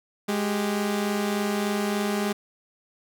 sawtooth tone pair together, 207.7 / 392 Hz, G#3 / G4, 0 / 0 cents, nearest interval major seventh, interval 1100 cents, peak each -21 / -26 dBFS, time 0.28-2.33 s, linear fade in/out 10 ms, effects none

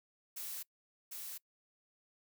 blue noise with echo, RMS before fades -43 dBFS, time 0.36-0.63 s, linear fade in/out 10 ms, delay 750 ms, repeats 1, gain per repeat -2 dB, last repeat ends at 1.38 s, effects noise-tail reverb RT60 0.1 s tail -23 dB re dry

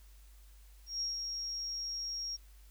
sine tone with ADSR envelope, 5588 Hz, F8, in tune, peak -32 dBFS, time 0.86-2.37 s, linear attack 150 ms, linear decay 150 ms, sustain -4 dB, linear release 19 ms, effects added 50 Hz sine -54 dBFS peak until 2.7 s + white hiss -66 dBFS RMS until 2.7 s

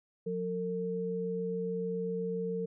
sine tone pair together, 180 / 453.6 Hz, F#3 / A#4, -47 / -47 cents, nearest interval octave + major third, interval 1600 cents, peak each -36 / -33 dBFS, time 0.26-2.66 s, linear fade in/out 10 ms, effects none

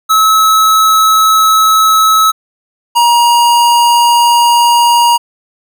square tone pair in turn, 1294 / 948.5 Hz, E6 / A#5, -32 / +30 cents, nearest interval perfect fourth, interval 538 cents, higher first, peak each -6 dBFS, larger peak neither, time 0.09-2.32 / 2.95-5.18 s, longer neither, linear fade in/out 20 ms, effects none

